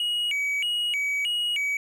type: tone with vibrato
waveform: triangle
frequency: 2565 Hz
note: E7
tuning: 48 cents flat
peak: -22 dBFS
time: 0-1.77 s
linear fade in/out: 2 ms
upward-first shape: square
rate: 1.6 Hz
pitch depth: 210 cents each way
effects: none